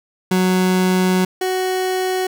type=tone pair in turn; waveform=30% pulse; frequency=184.7 / 372 Hz; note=F#3 / F#4; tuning=-3 / +9 cents; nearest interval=octave; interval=1212 cents; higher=second; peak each=-11 / -15 dBFS; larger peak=first; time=0.31-1.25 / 1.41-2.27 s; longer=first; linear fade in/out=5 ms; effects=none